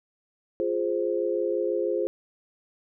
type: chord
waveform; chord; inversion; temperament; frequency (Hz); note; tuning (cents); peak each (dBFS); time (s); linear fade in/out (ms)
sine; F minor; none; equal; 349.2 / 415.3 / 523.3; F4 / Ab4 / C5; 0 / 0 / 0; -28; 0.6-2.07; 0
effects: none